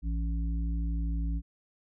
harmonic tone, 56.3 Hz, A1, 40 cents sharp, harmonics 1 / 3 / 5, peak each -28 / -38 / -42 dBFS, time 0.02-1.42 s, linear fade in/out 50 ms, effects none

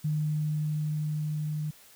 sine tone with level ramp, 152.1 Hz, D#3, 39 cents flat, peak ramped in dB -25 to -29 dBFS, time 0.04-1.71 s, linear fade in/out 10 ms, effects white hiss -55 dBFS RMS until 1.95 s

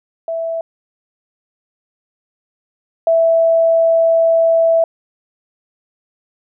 sine tone pair in turn, 659.3 / 659.3 Hz, E5 / E5, 0 / 0 cents, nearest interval unison, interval 0 cents, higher neither, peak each -18 / -9 dBFS, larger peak second, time 0.28-0.61 / 3.07-4.84 s, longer second, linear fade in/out 2 ms, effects none

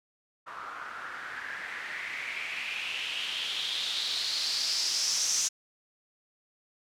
blue noise with low-pass filter sweep, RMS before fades -33 dBFS, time 0.46-5.49 s, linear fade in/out 20 ms, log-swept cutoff 1200 to 6300 Hz, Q 4.8, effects none

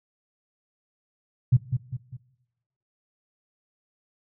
sine tone with echo, 125.2 Hz, B2, 24 cents sharp, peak -13 dBFS, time 1.52-1.57 s, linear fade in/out 10 ms, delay 200 ms, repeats 3, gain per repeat -7 dB, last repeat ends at 2.17 s, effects noise-tail reverb RT60 1.0 s tail -19 dB re dry

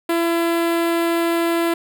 sawtooth tone with notch filter, 336.7 Hz, E4, 37 cents sharp, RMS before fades -19 dBFS, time 0.09-1.74 s, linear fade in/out 5 ms, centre 5900 Hz, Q 1.1, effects none

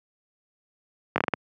slowing click train, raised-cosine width 0.5 ms, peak -7 dBFS, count 6, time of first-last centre 1.16-1.337 s, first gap 20 ms, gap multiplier 1.29, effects high-pass 150 Hz 12 dB/octave

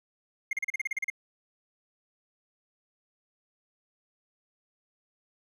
triangle tone bursts, 2126 Hz, C7, 27 cents sharp, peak -25 dBFS, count 11, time 0.51-1.101 s, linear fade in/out 5 ms, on 21 ms, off 36 ms, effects none

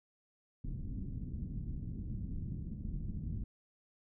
pink low-pass noise, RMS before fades -40 dBFS, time 0.64-3.44 s, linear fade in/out 5 ms, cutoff 230 Hz, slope 24 dB/octave, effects none

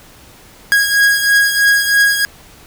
45% pulse beating tone pair, 1644 / 1647.1 Hz, G#6 / G#6, -18 / -15 cents, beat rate 3.1 Hz, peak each -11 / -16 dBFS, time 0.72-2.25 s, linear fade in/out 0 ms, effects pink hiss -42 dBFS RMS until 2.66 s

